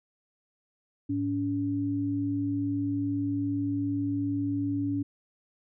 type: tone pair together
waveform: sine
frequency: 106.3 / 283.8 Hz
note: G#2 / C#4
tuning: +41 / +41 cents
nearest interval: octave + perfect fourth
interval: 1700 cents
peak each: -33 / -27 dBFS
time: 1.09-5.03 s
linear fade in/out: 10 ms
effects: none